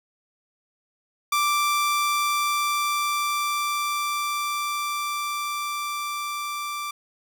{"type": "tone with level ramp", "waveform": "sawtooth", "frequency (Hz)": 1174.7, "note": "D6", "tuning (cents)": 0, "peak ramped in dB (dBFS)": [-16, -25], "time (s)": [1.32, 6.91], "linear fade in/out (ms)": 5, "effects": []}